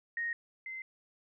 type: tone pair in turn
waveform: sine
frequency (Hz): 1864.7 / 2069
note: A#6 / C7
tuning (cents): 0 / -20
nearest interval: major second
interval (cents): 180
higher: second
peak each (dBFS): -32 / -39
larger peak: first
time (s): 0.17-0.33 / 0.66-0.82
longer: neither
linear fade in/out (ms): 2
effects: none